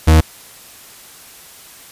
40% pulse tone, 79.2 Hz, D#2, 31 cents sharp, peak -5 dBFS, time 0.07-0.21 s, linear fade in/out 10 ms, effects white hiss -40 dBFS RMS until 1.91 s + resampled to 32000 Hz

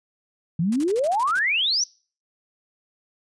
sine exponential sweep, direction up, 155.56 to 6080 Hz, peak -19 dBFS, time 0.59-1.84 s, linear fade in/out 5 ms
white noise bursts, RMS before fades -38 dBFS, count 9, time 0.72-1.391 s, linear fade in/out 2 ms, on 39 ms, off 40 ms
effects noise-tail reverb RT60 0.4 s tail -24 dB re dry + resampled to 22050 Hz

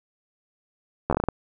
slowing click train, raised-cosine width 1 ms, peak -8 dBFS, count 8, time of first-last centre 1.1-1.287 s, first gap 12 ms, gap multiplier 1.26, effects none

